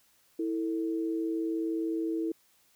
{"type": "tone pair together", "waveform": "sine", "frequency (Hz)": [327.1, 446.6], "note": ["E4", "A4"], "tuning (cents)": [-13, 26], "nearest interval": "perfect fourth", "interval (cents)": 539, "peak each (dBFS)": [-29, -36], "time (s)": [0.39, 2.32], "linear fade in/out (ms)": 5, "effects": ["white hiss -66 dBFS RMS until 2.75 s"]}